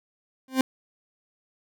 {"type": "tone with exponential growth", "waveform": "40% pulse", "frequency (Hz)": 261.6, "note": "C4", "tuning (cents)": 0, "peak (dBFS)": -14, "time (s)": [0.48, 0.61], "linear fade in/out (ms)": 2, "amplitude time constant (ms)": 28, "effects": []}